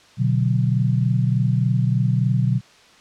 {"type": "chord", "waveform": "sine", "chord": "B minor", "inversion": "none", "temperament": "equal", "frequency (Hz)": [123.47, 146.83, 185], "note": ["B2", "D3", "F#3"], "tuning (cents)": [0, 0, 0], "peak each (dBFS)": [-18, -22, -23], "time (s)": [0.17, 2.61], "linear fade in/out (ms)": 50, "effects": ["white hiss -50 dBFS RMS until 3 s", "low-pass 5000 Hz 12 dB/octave"]}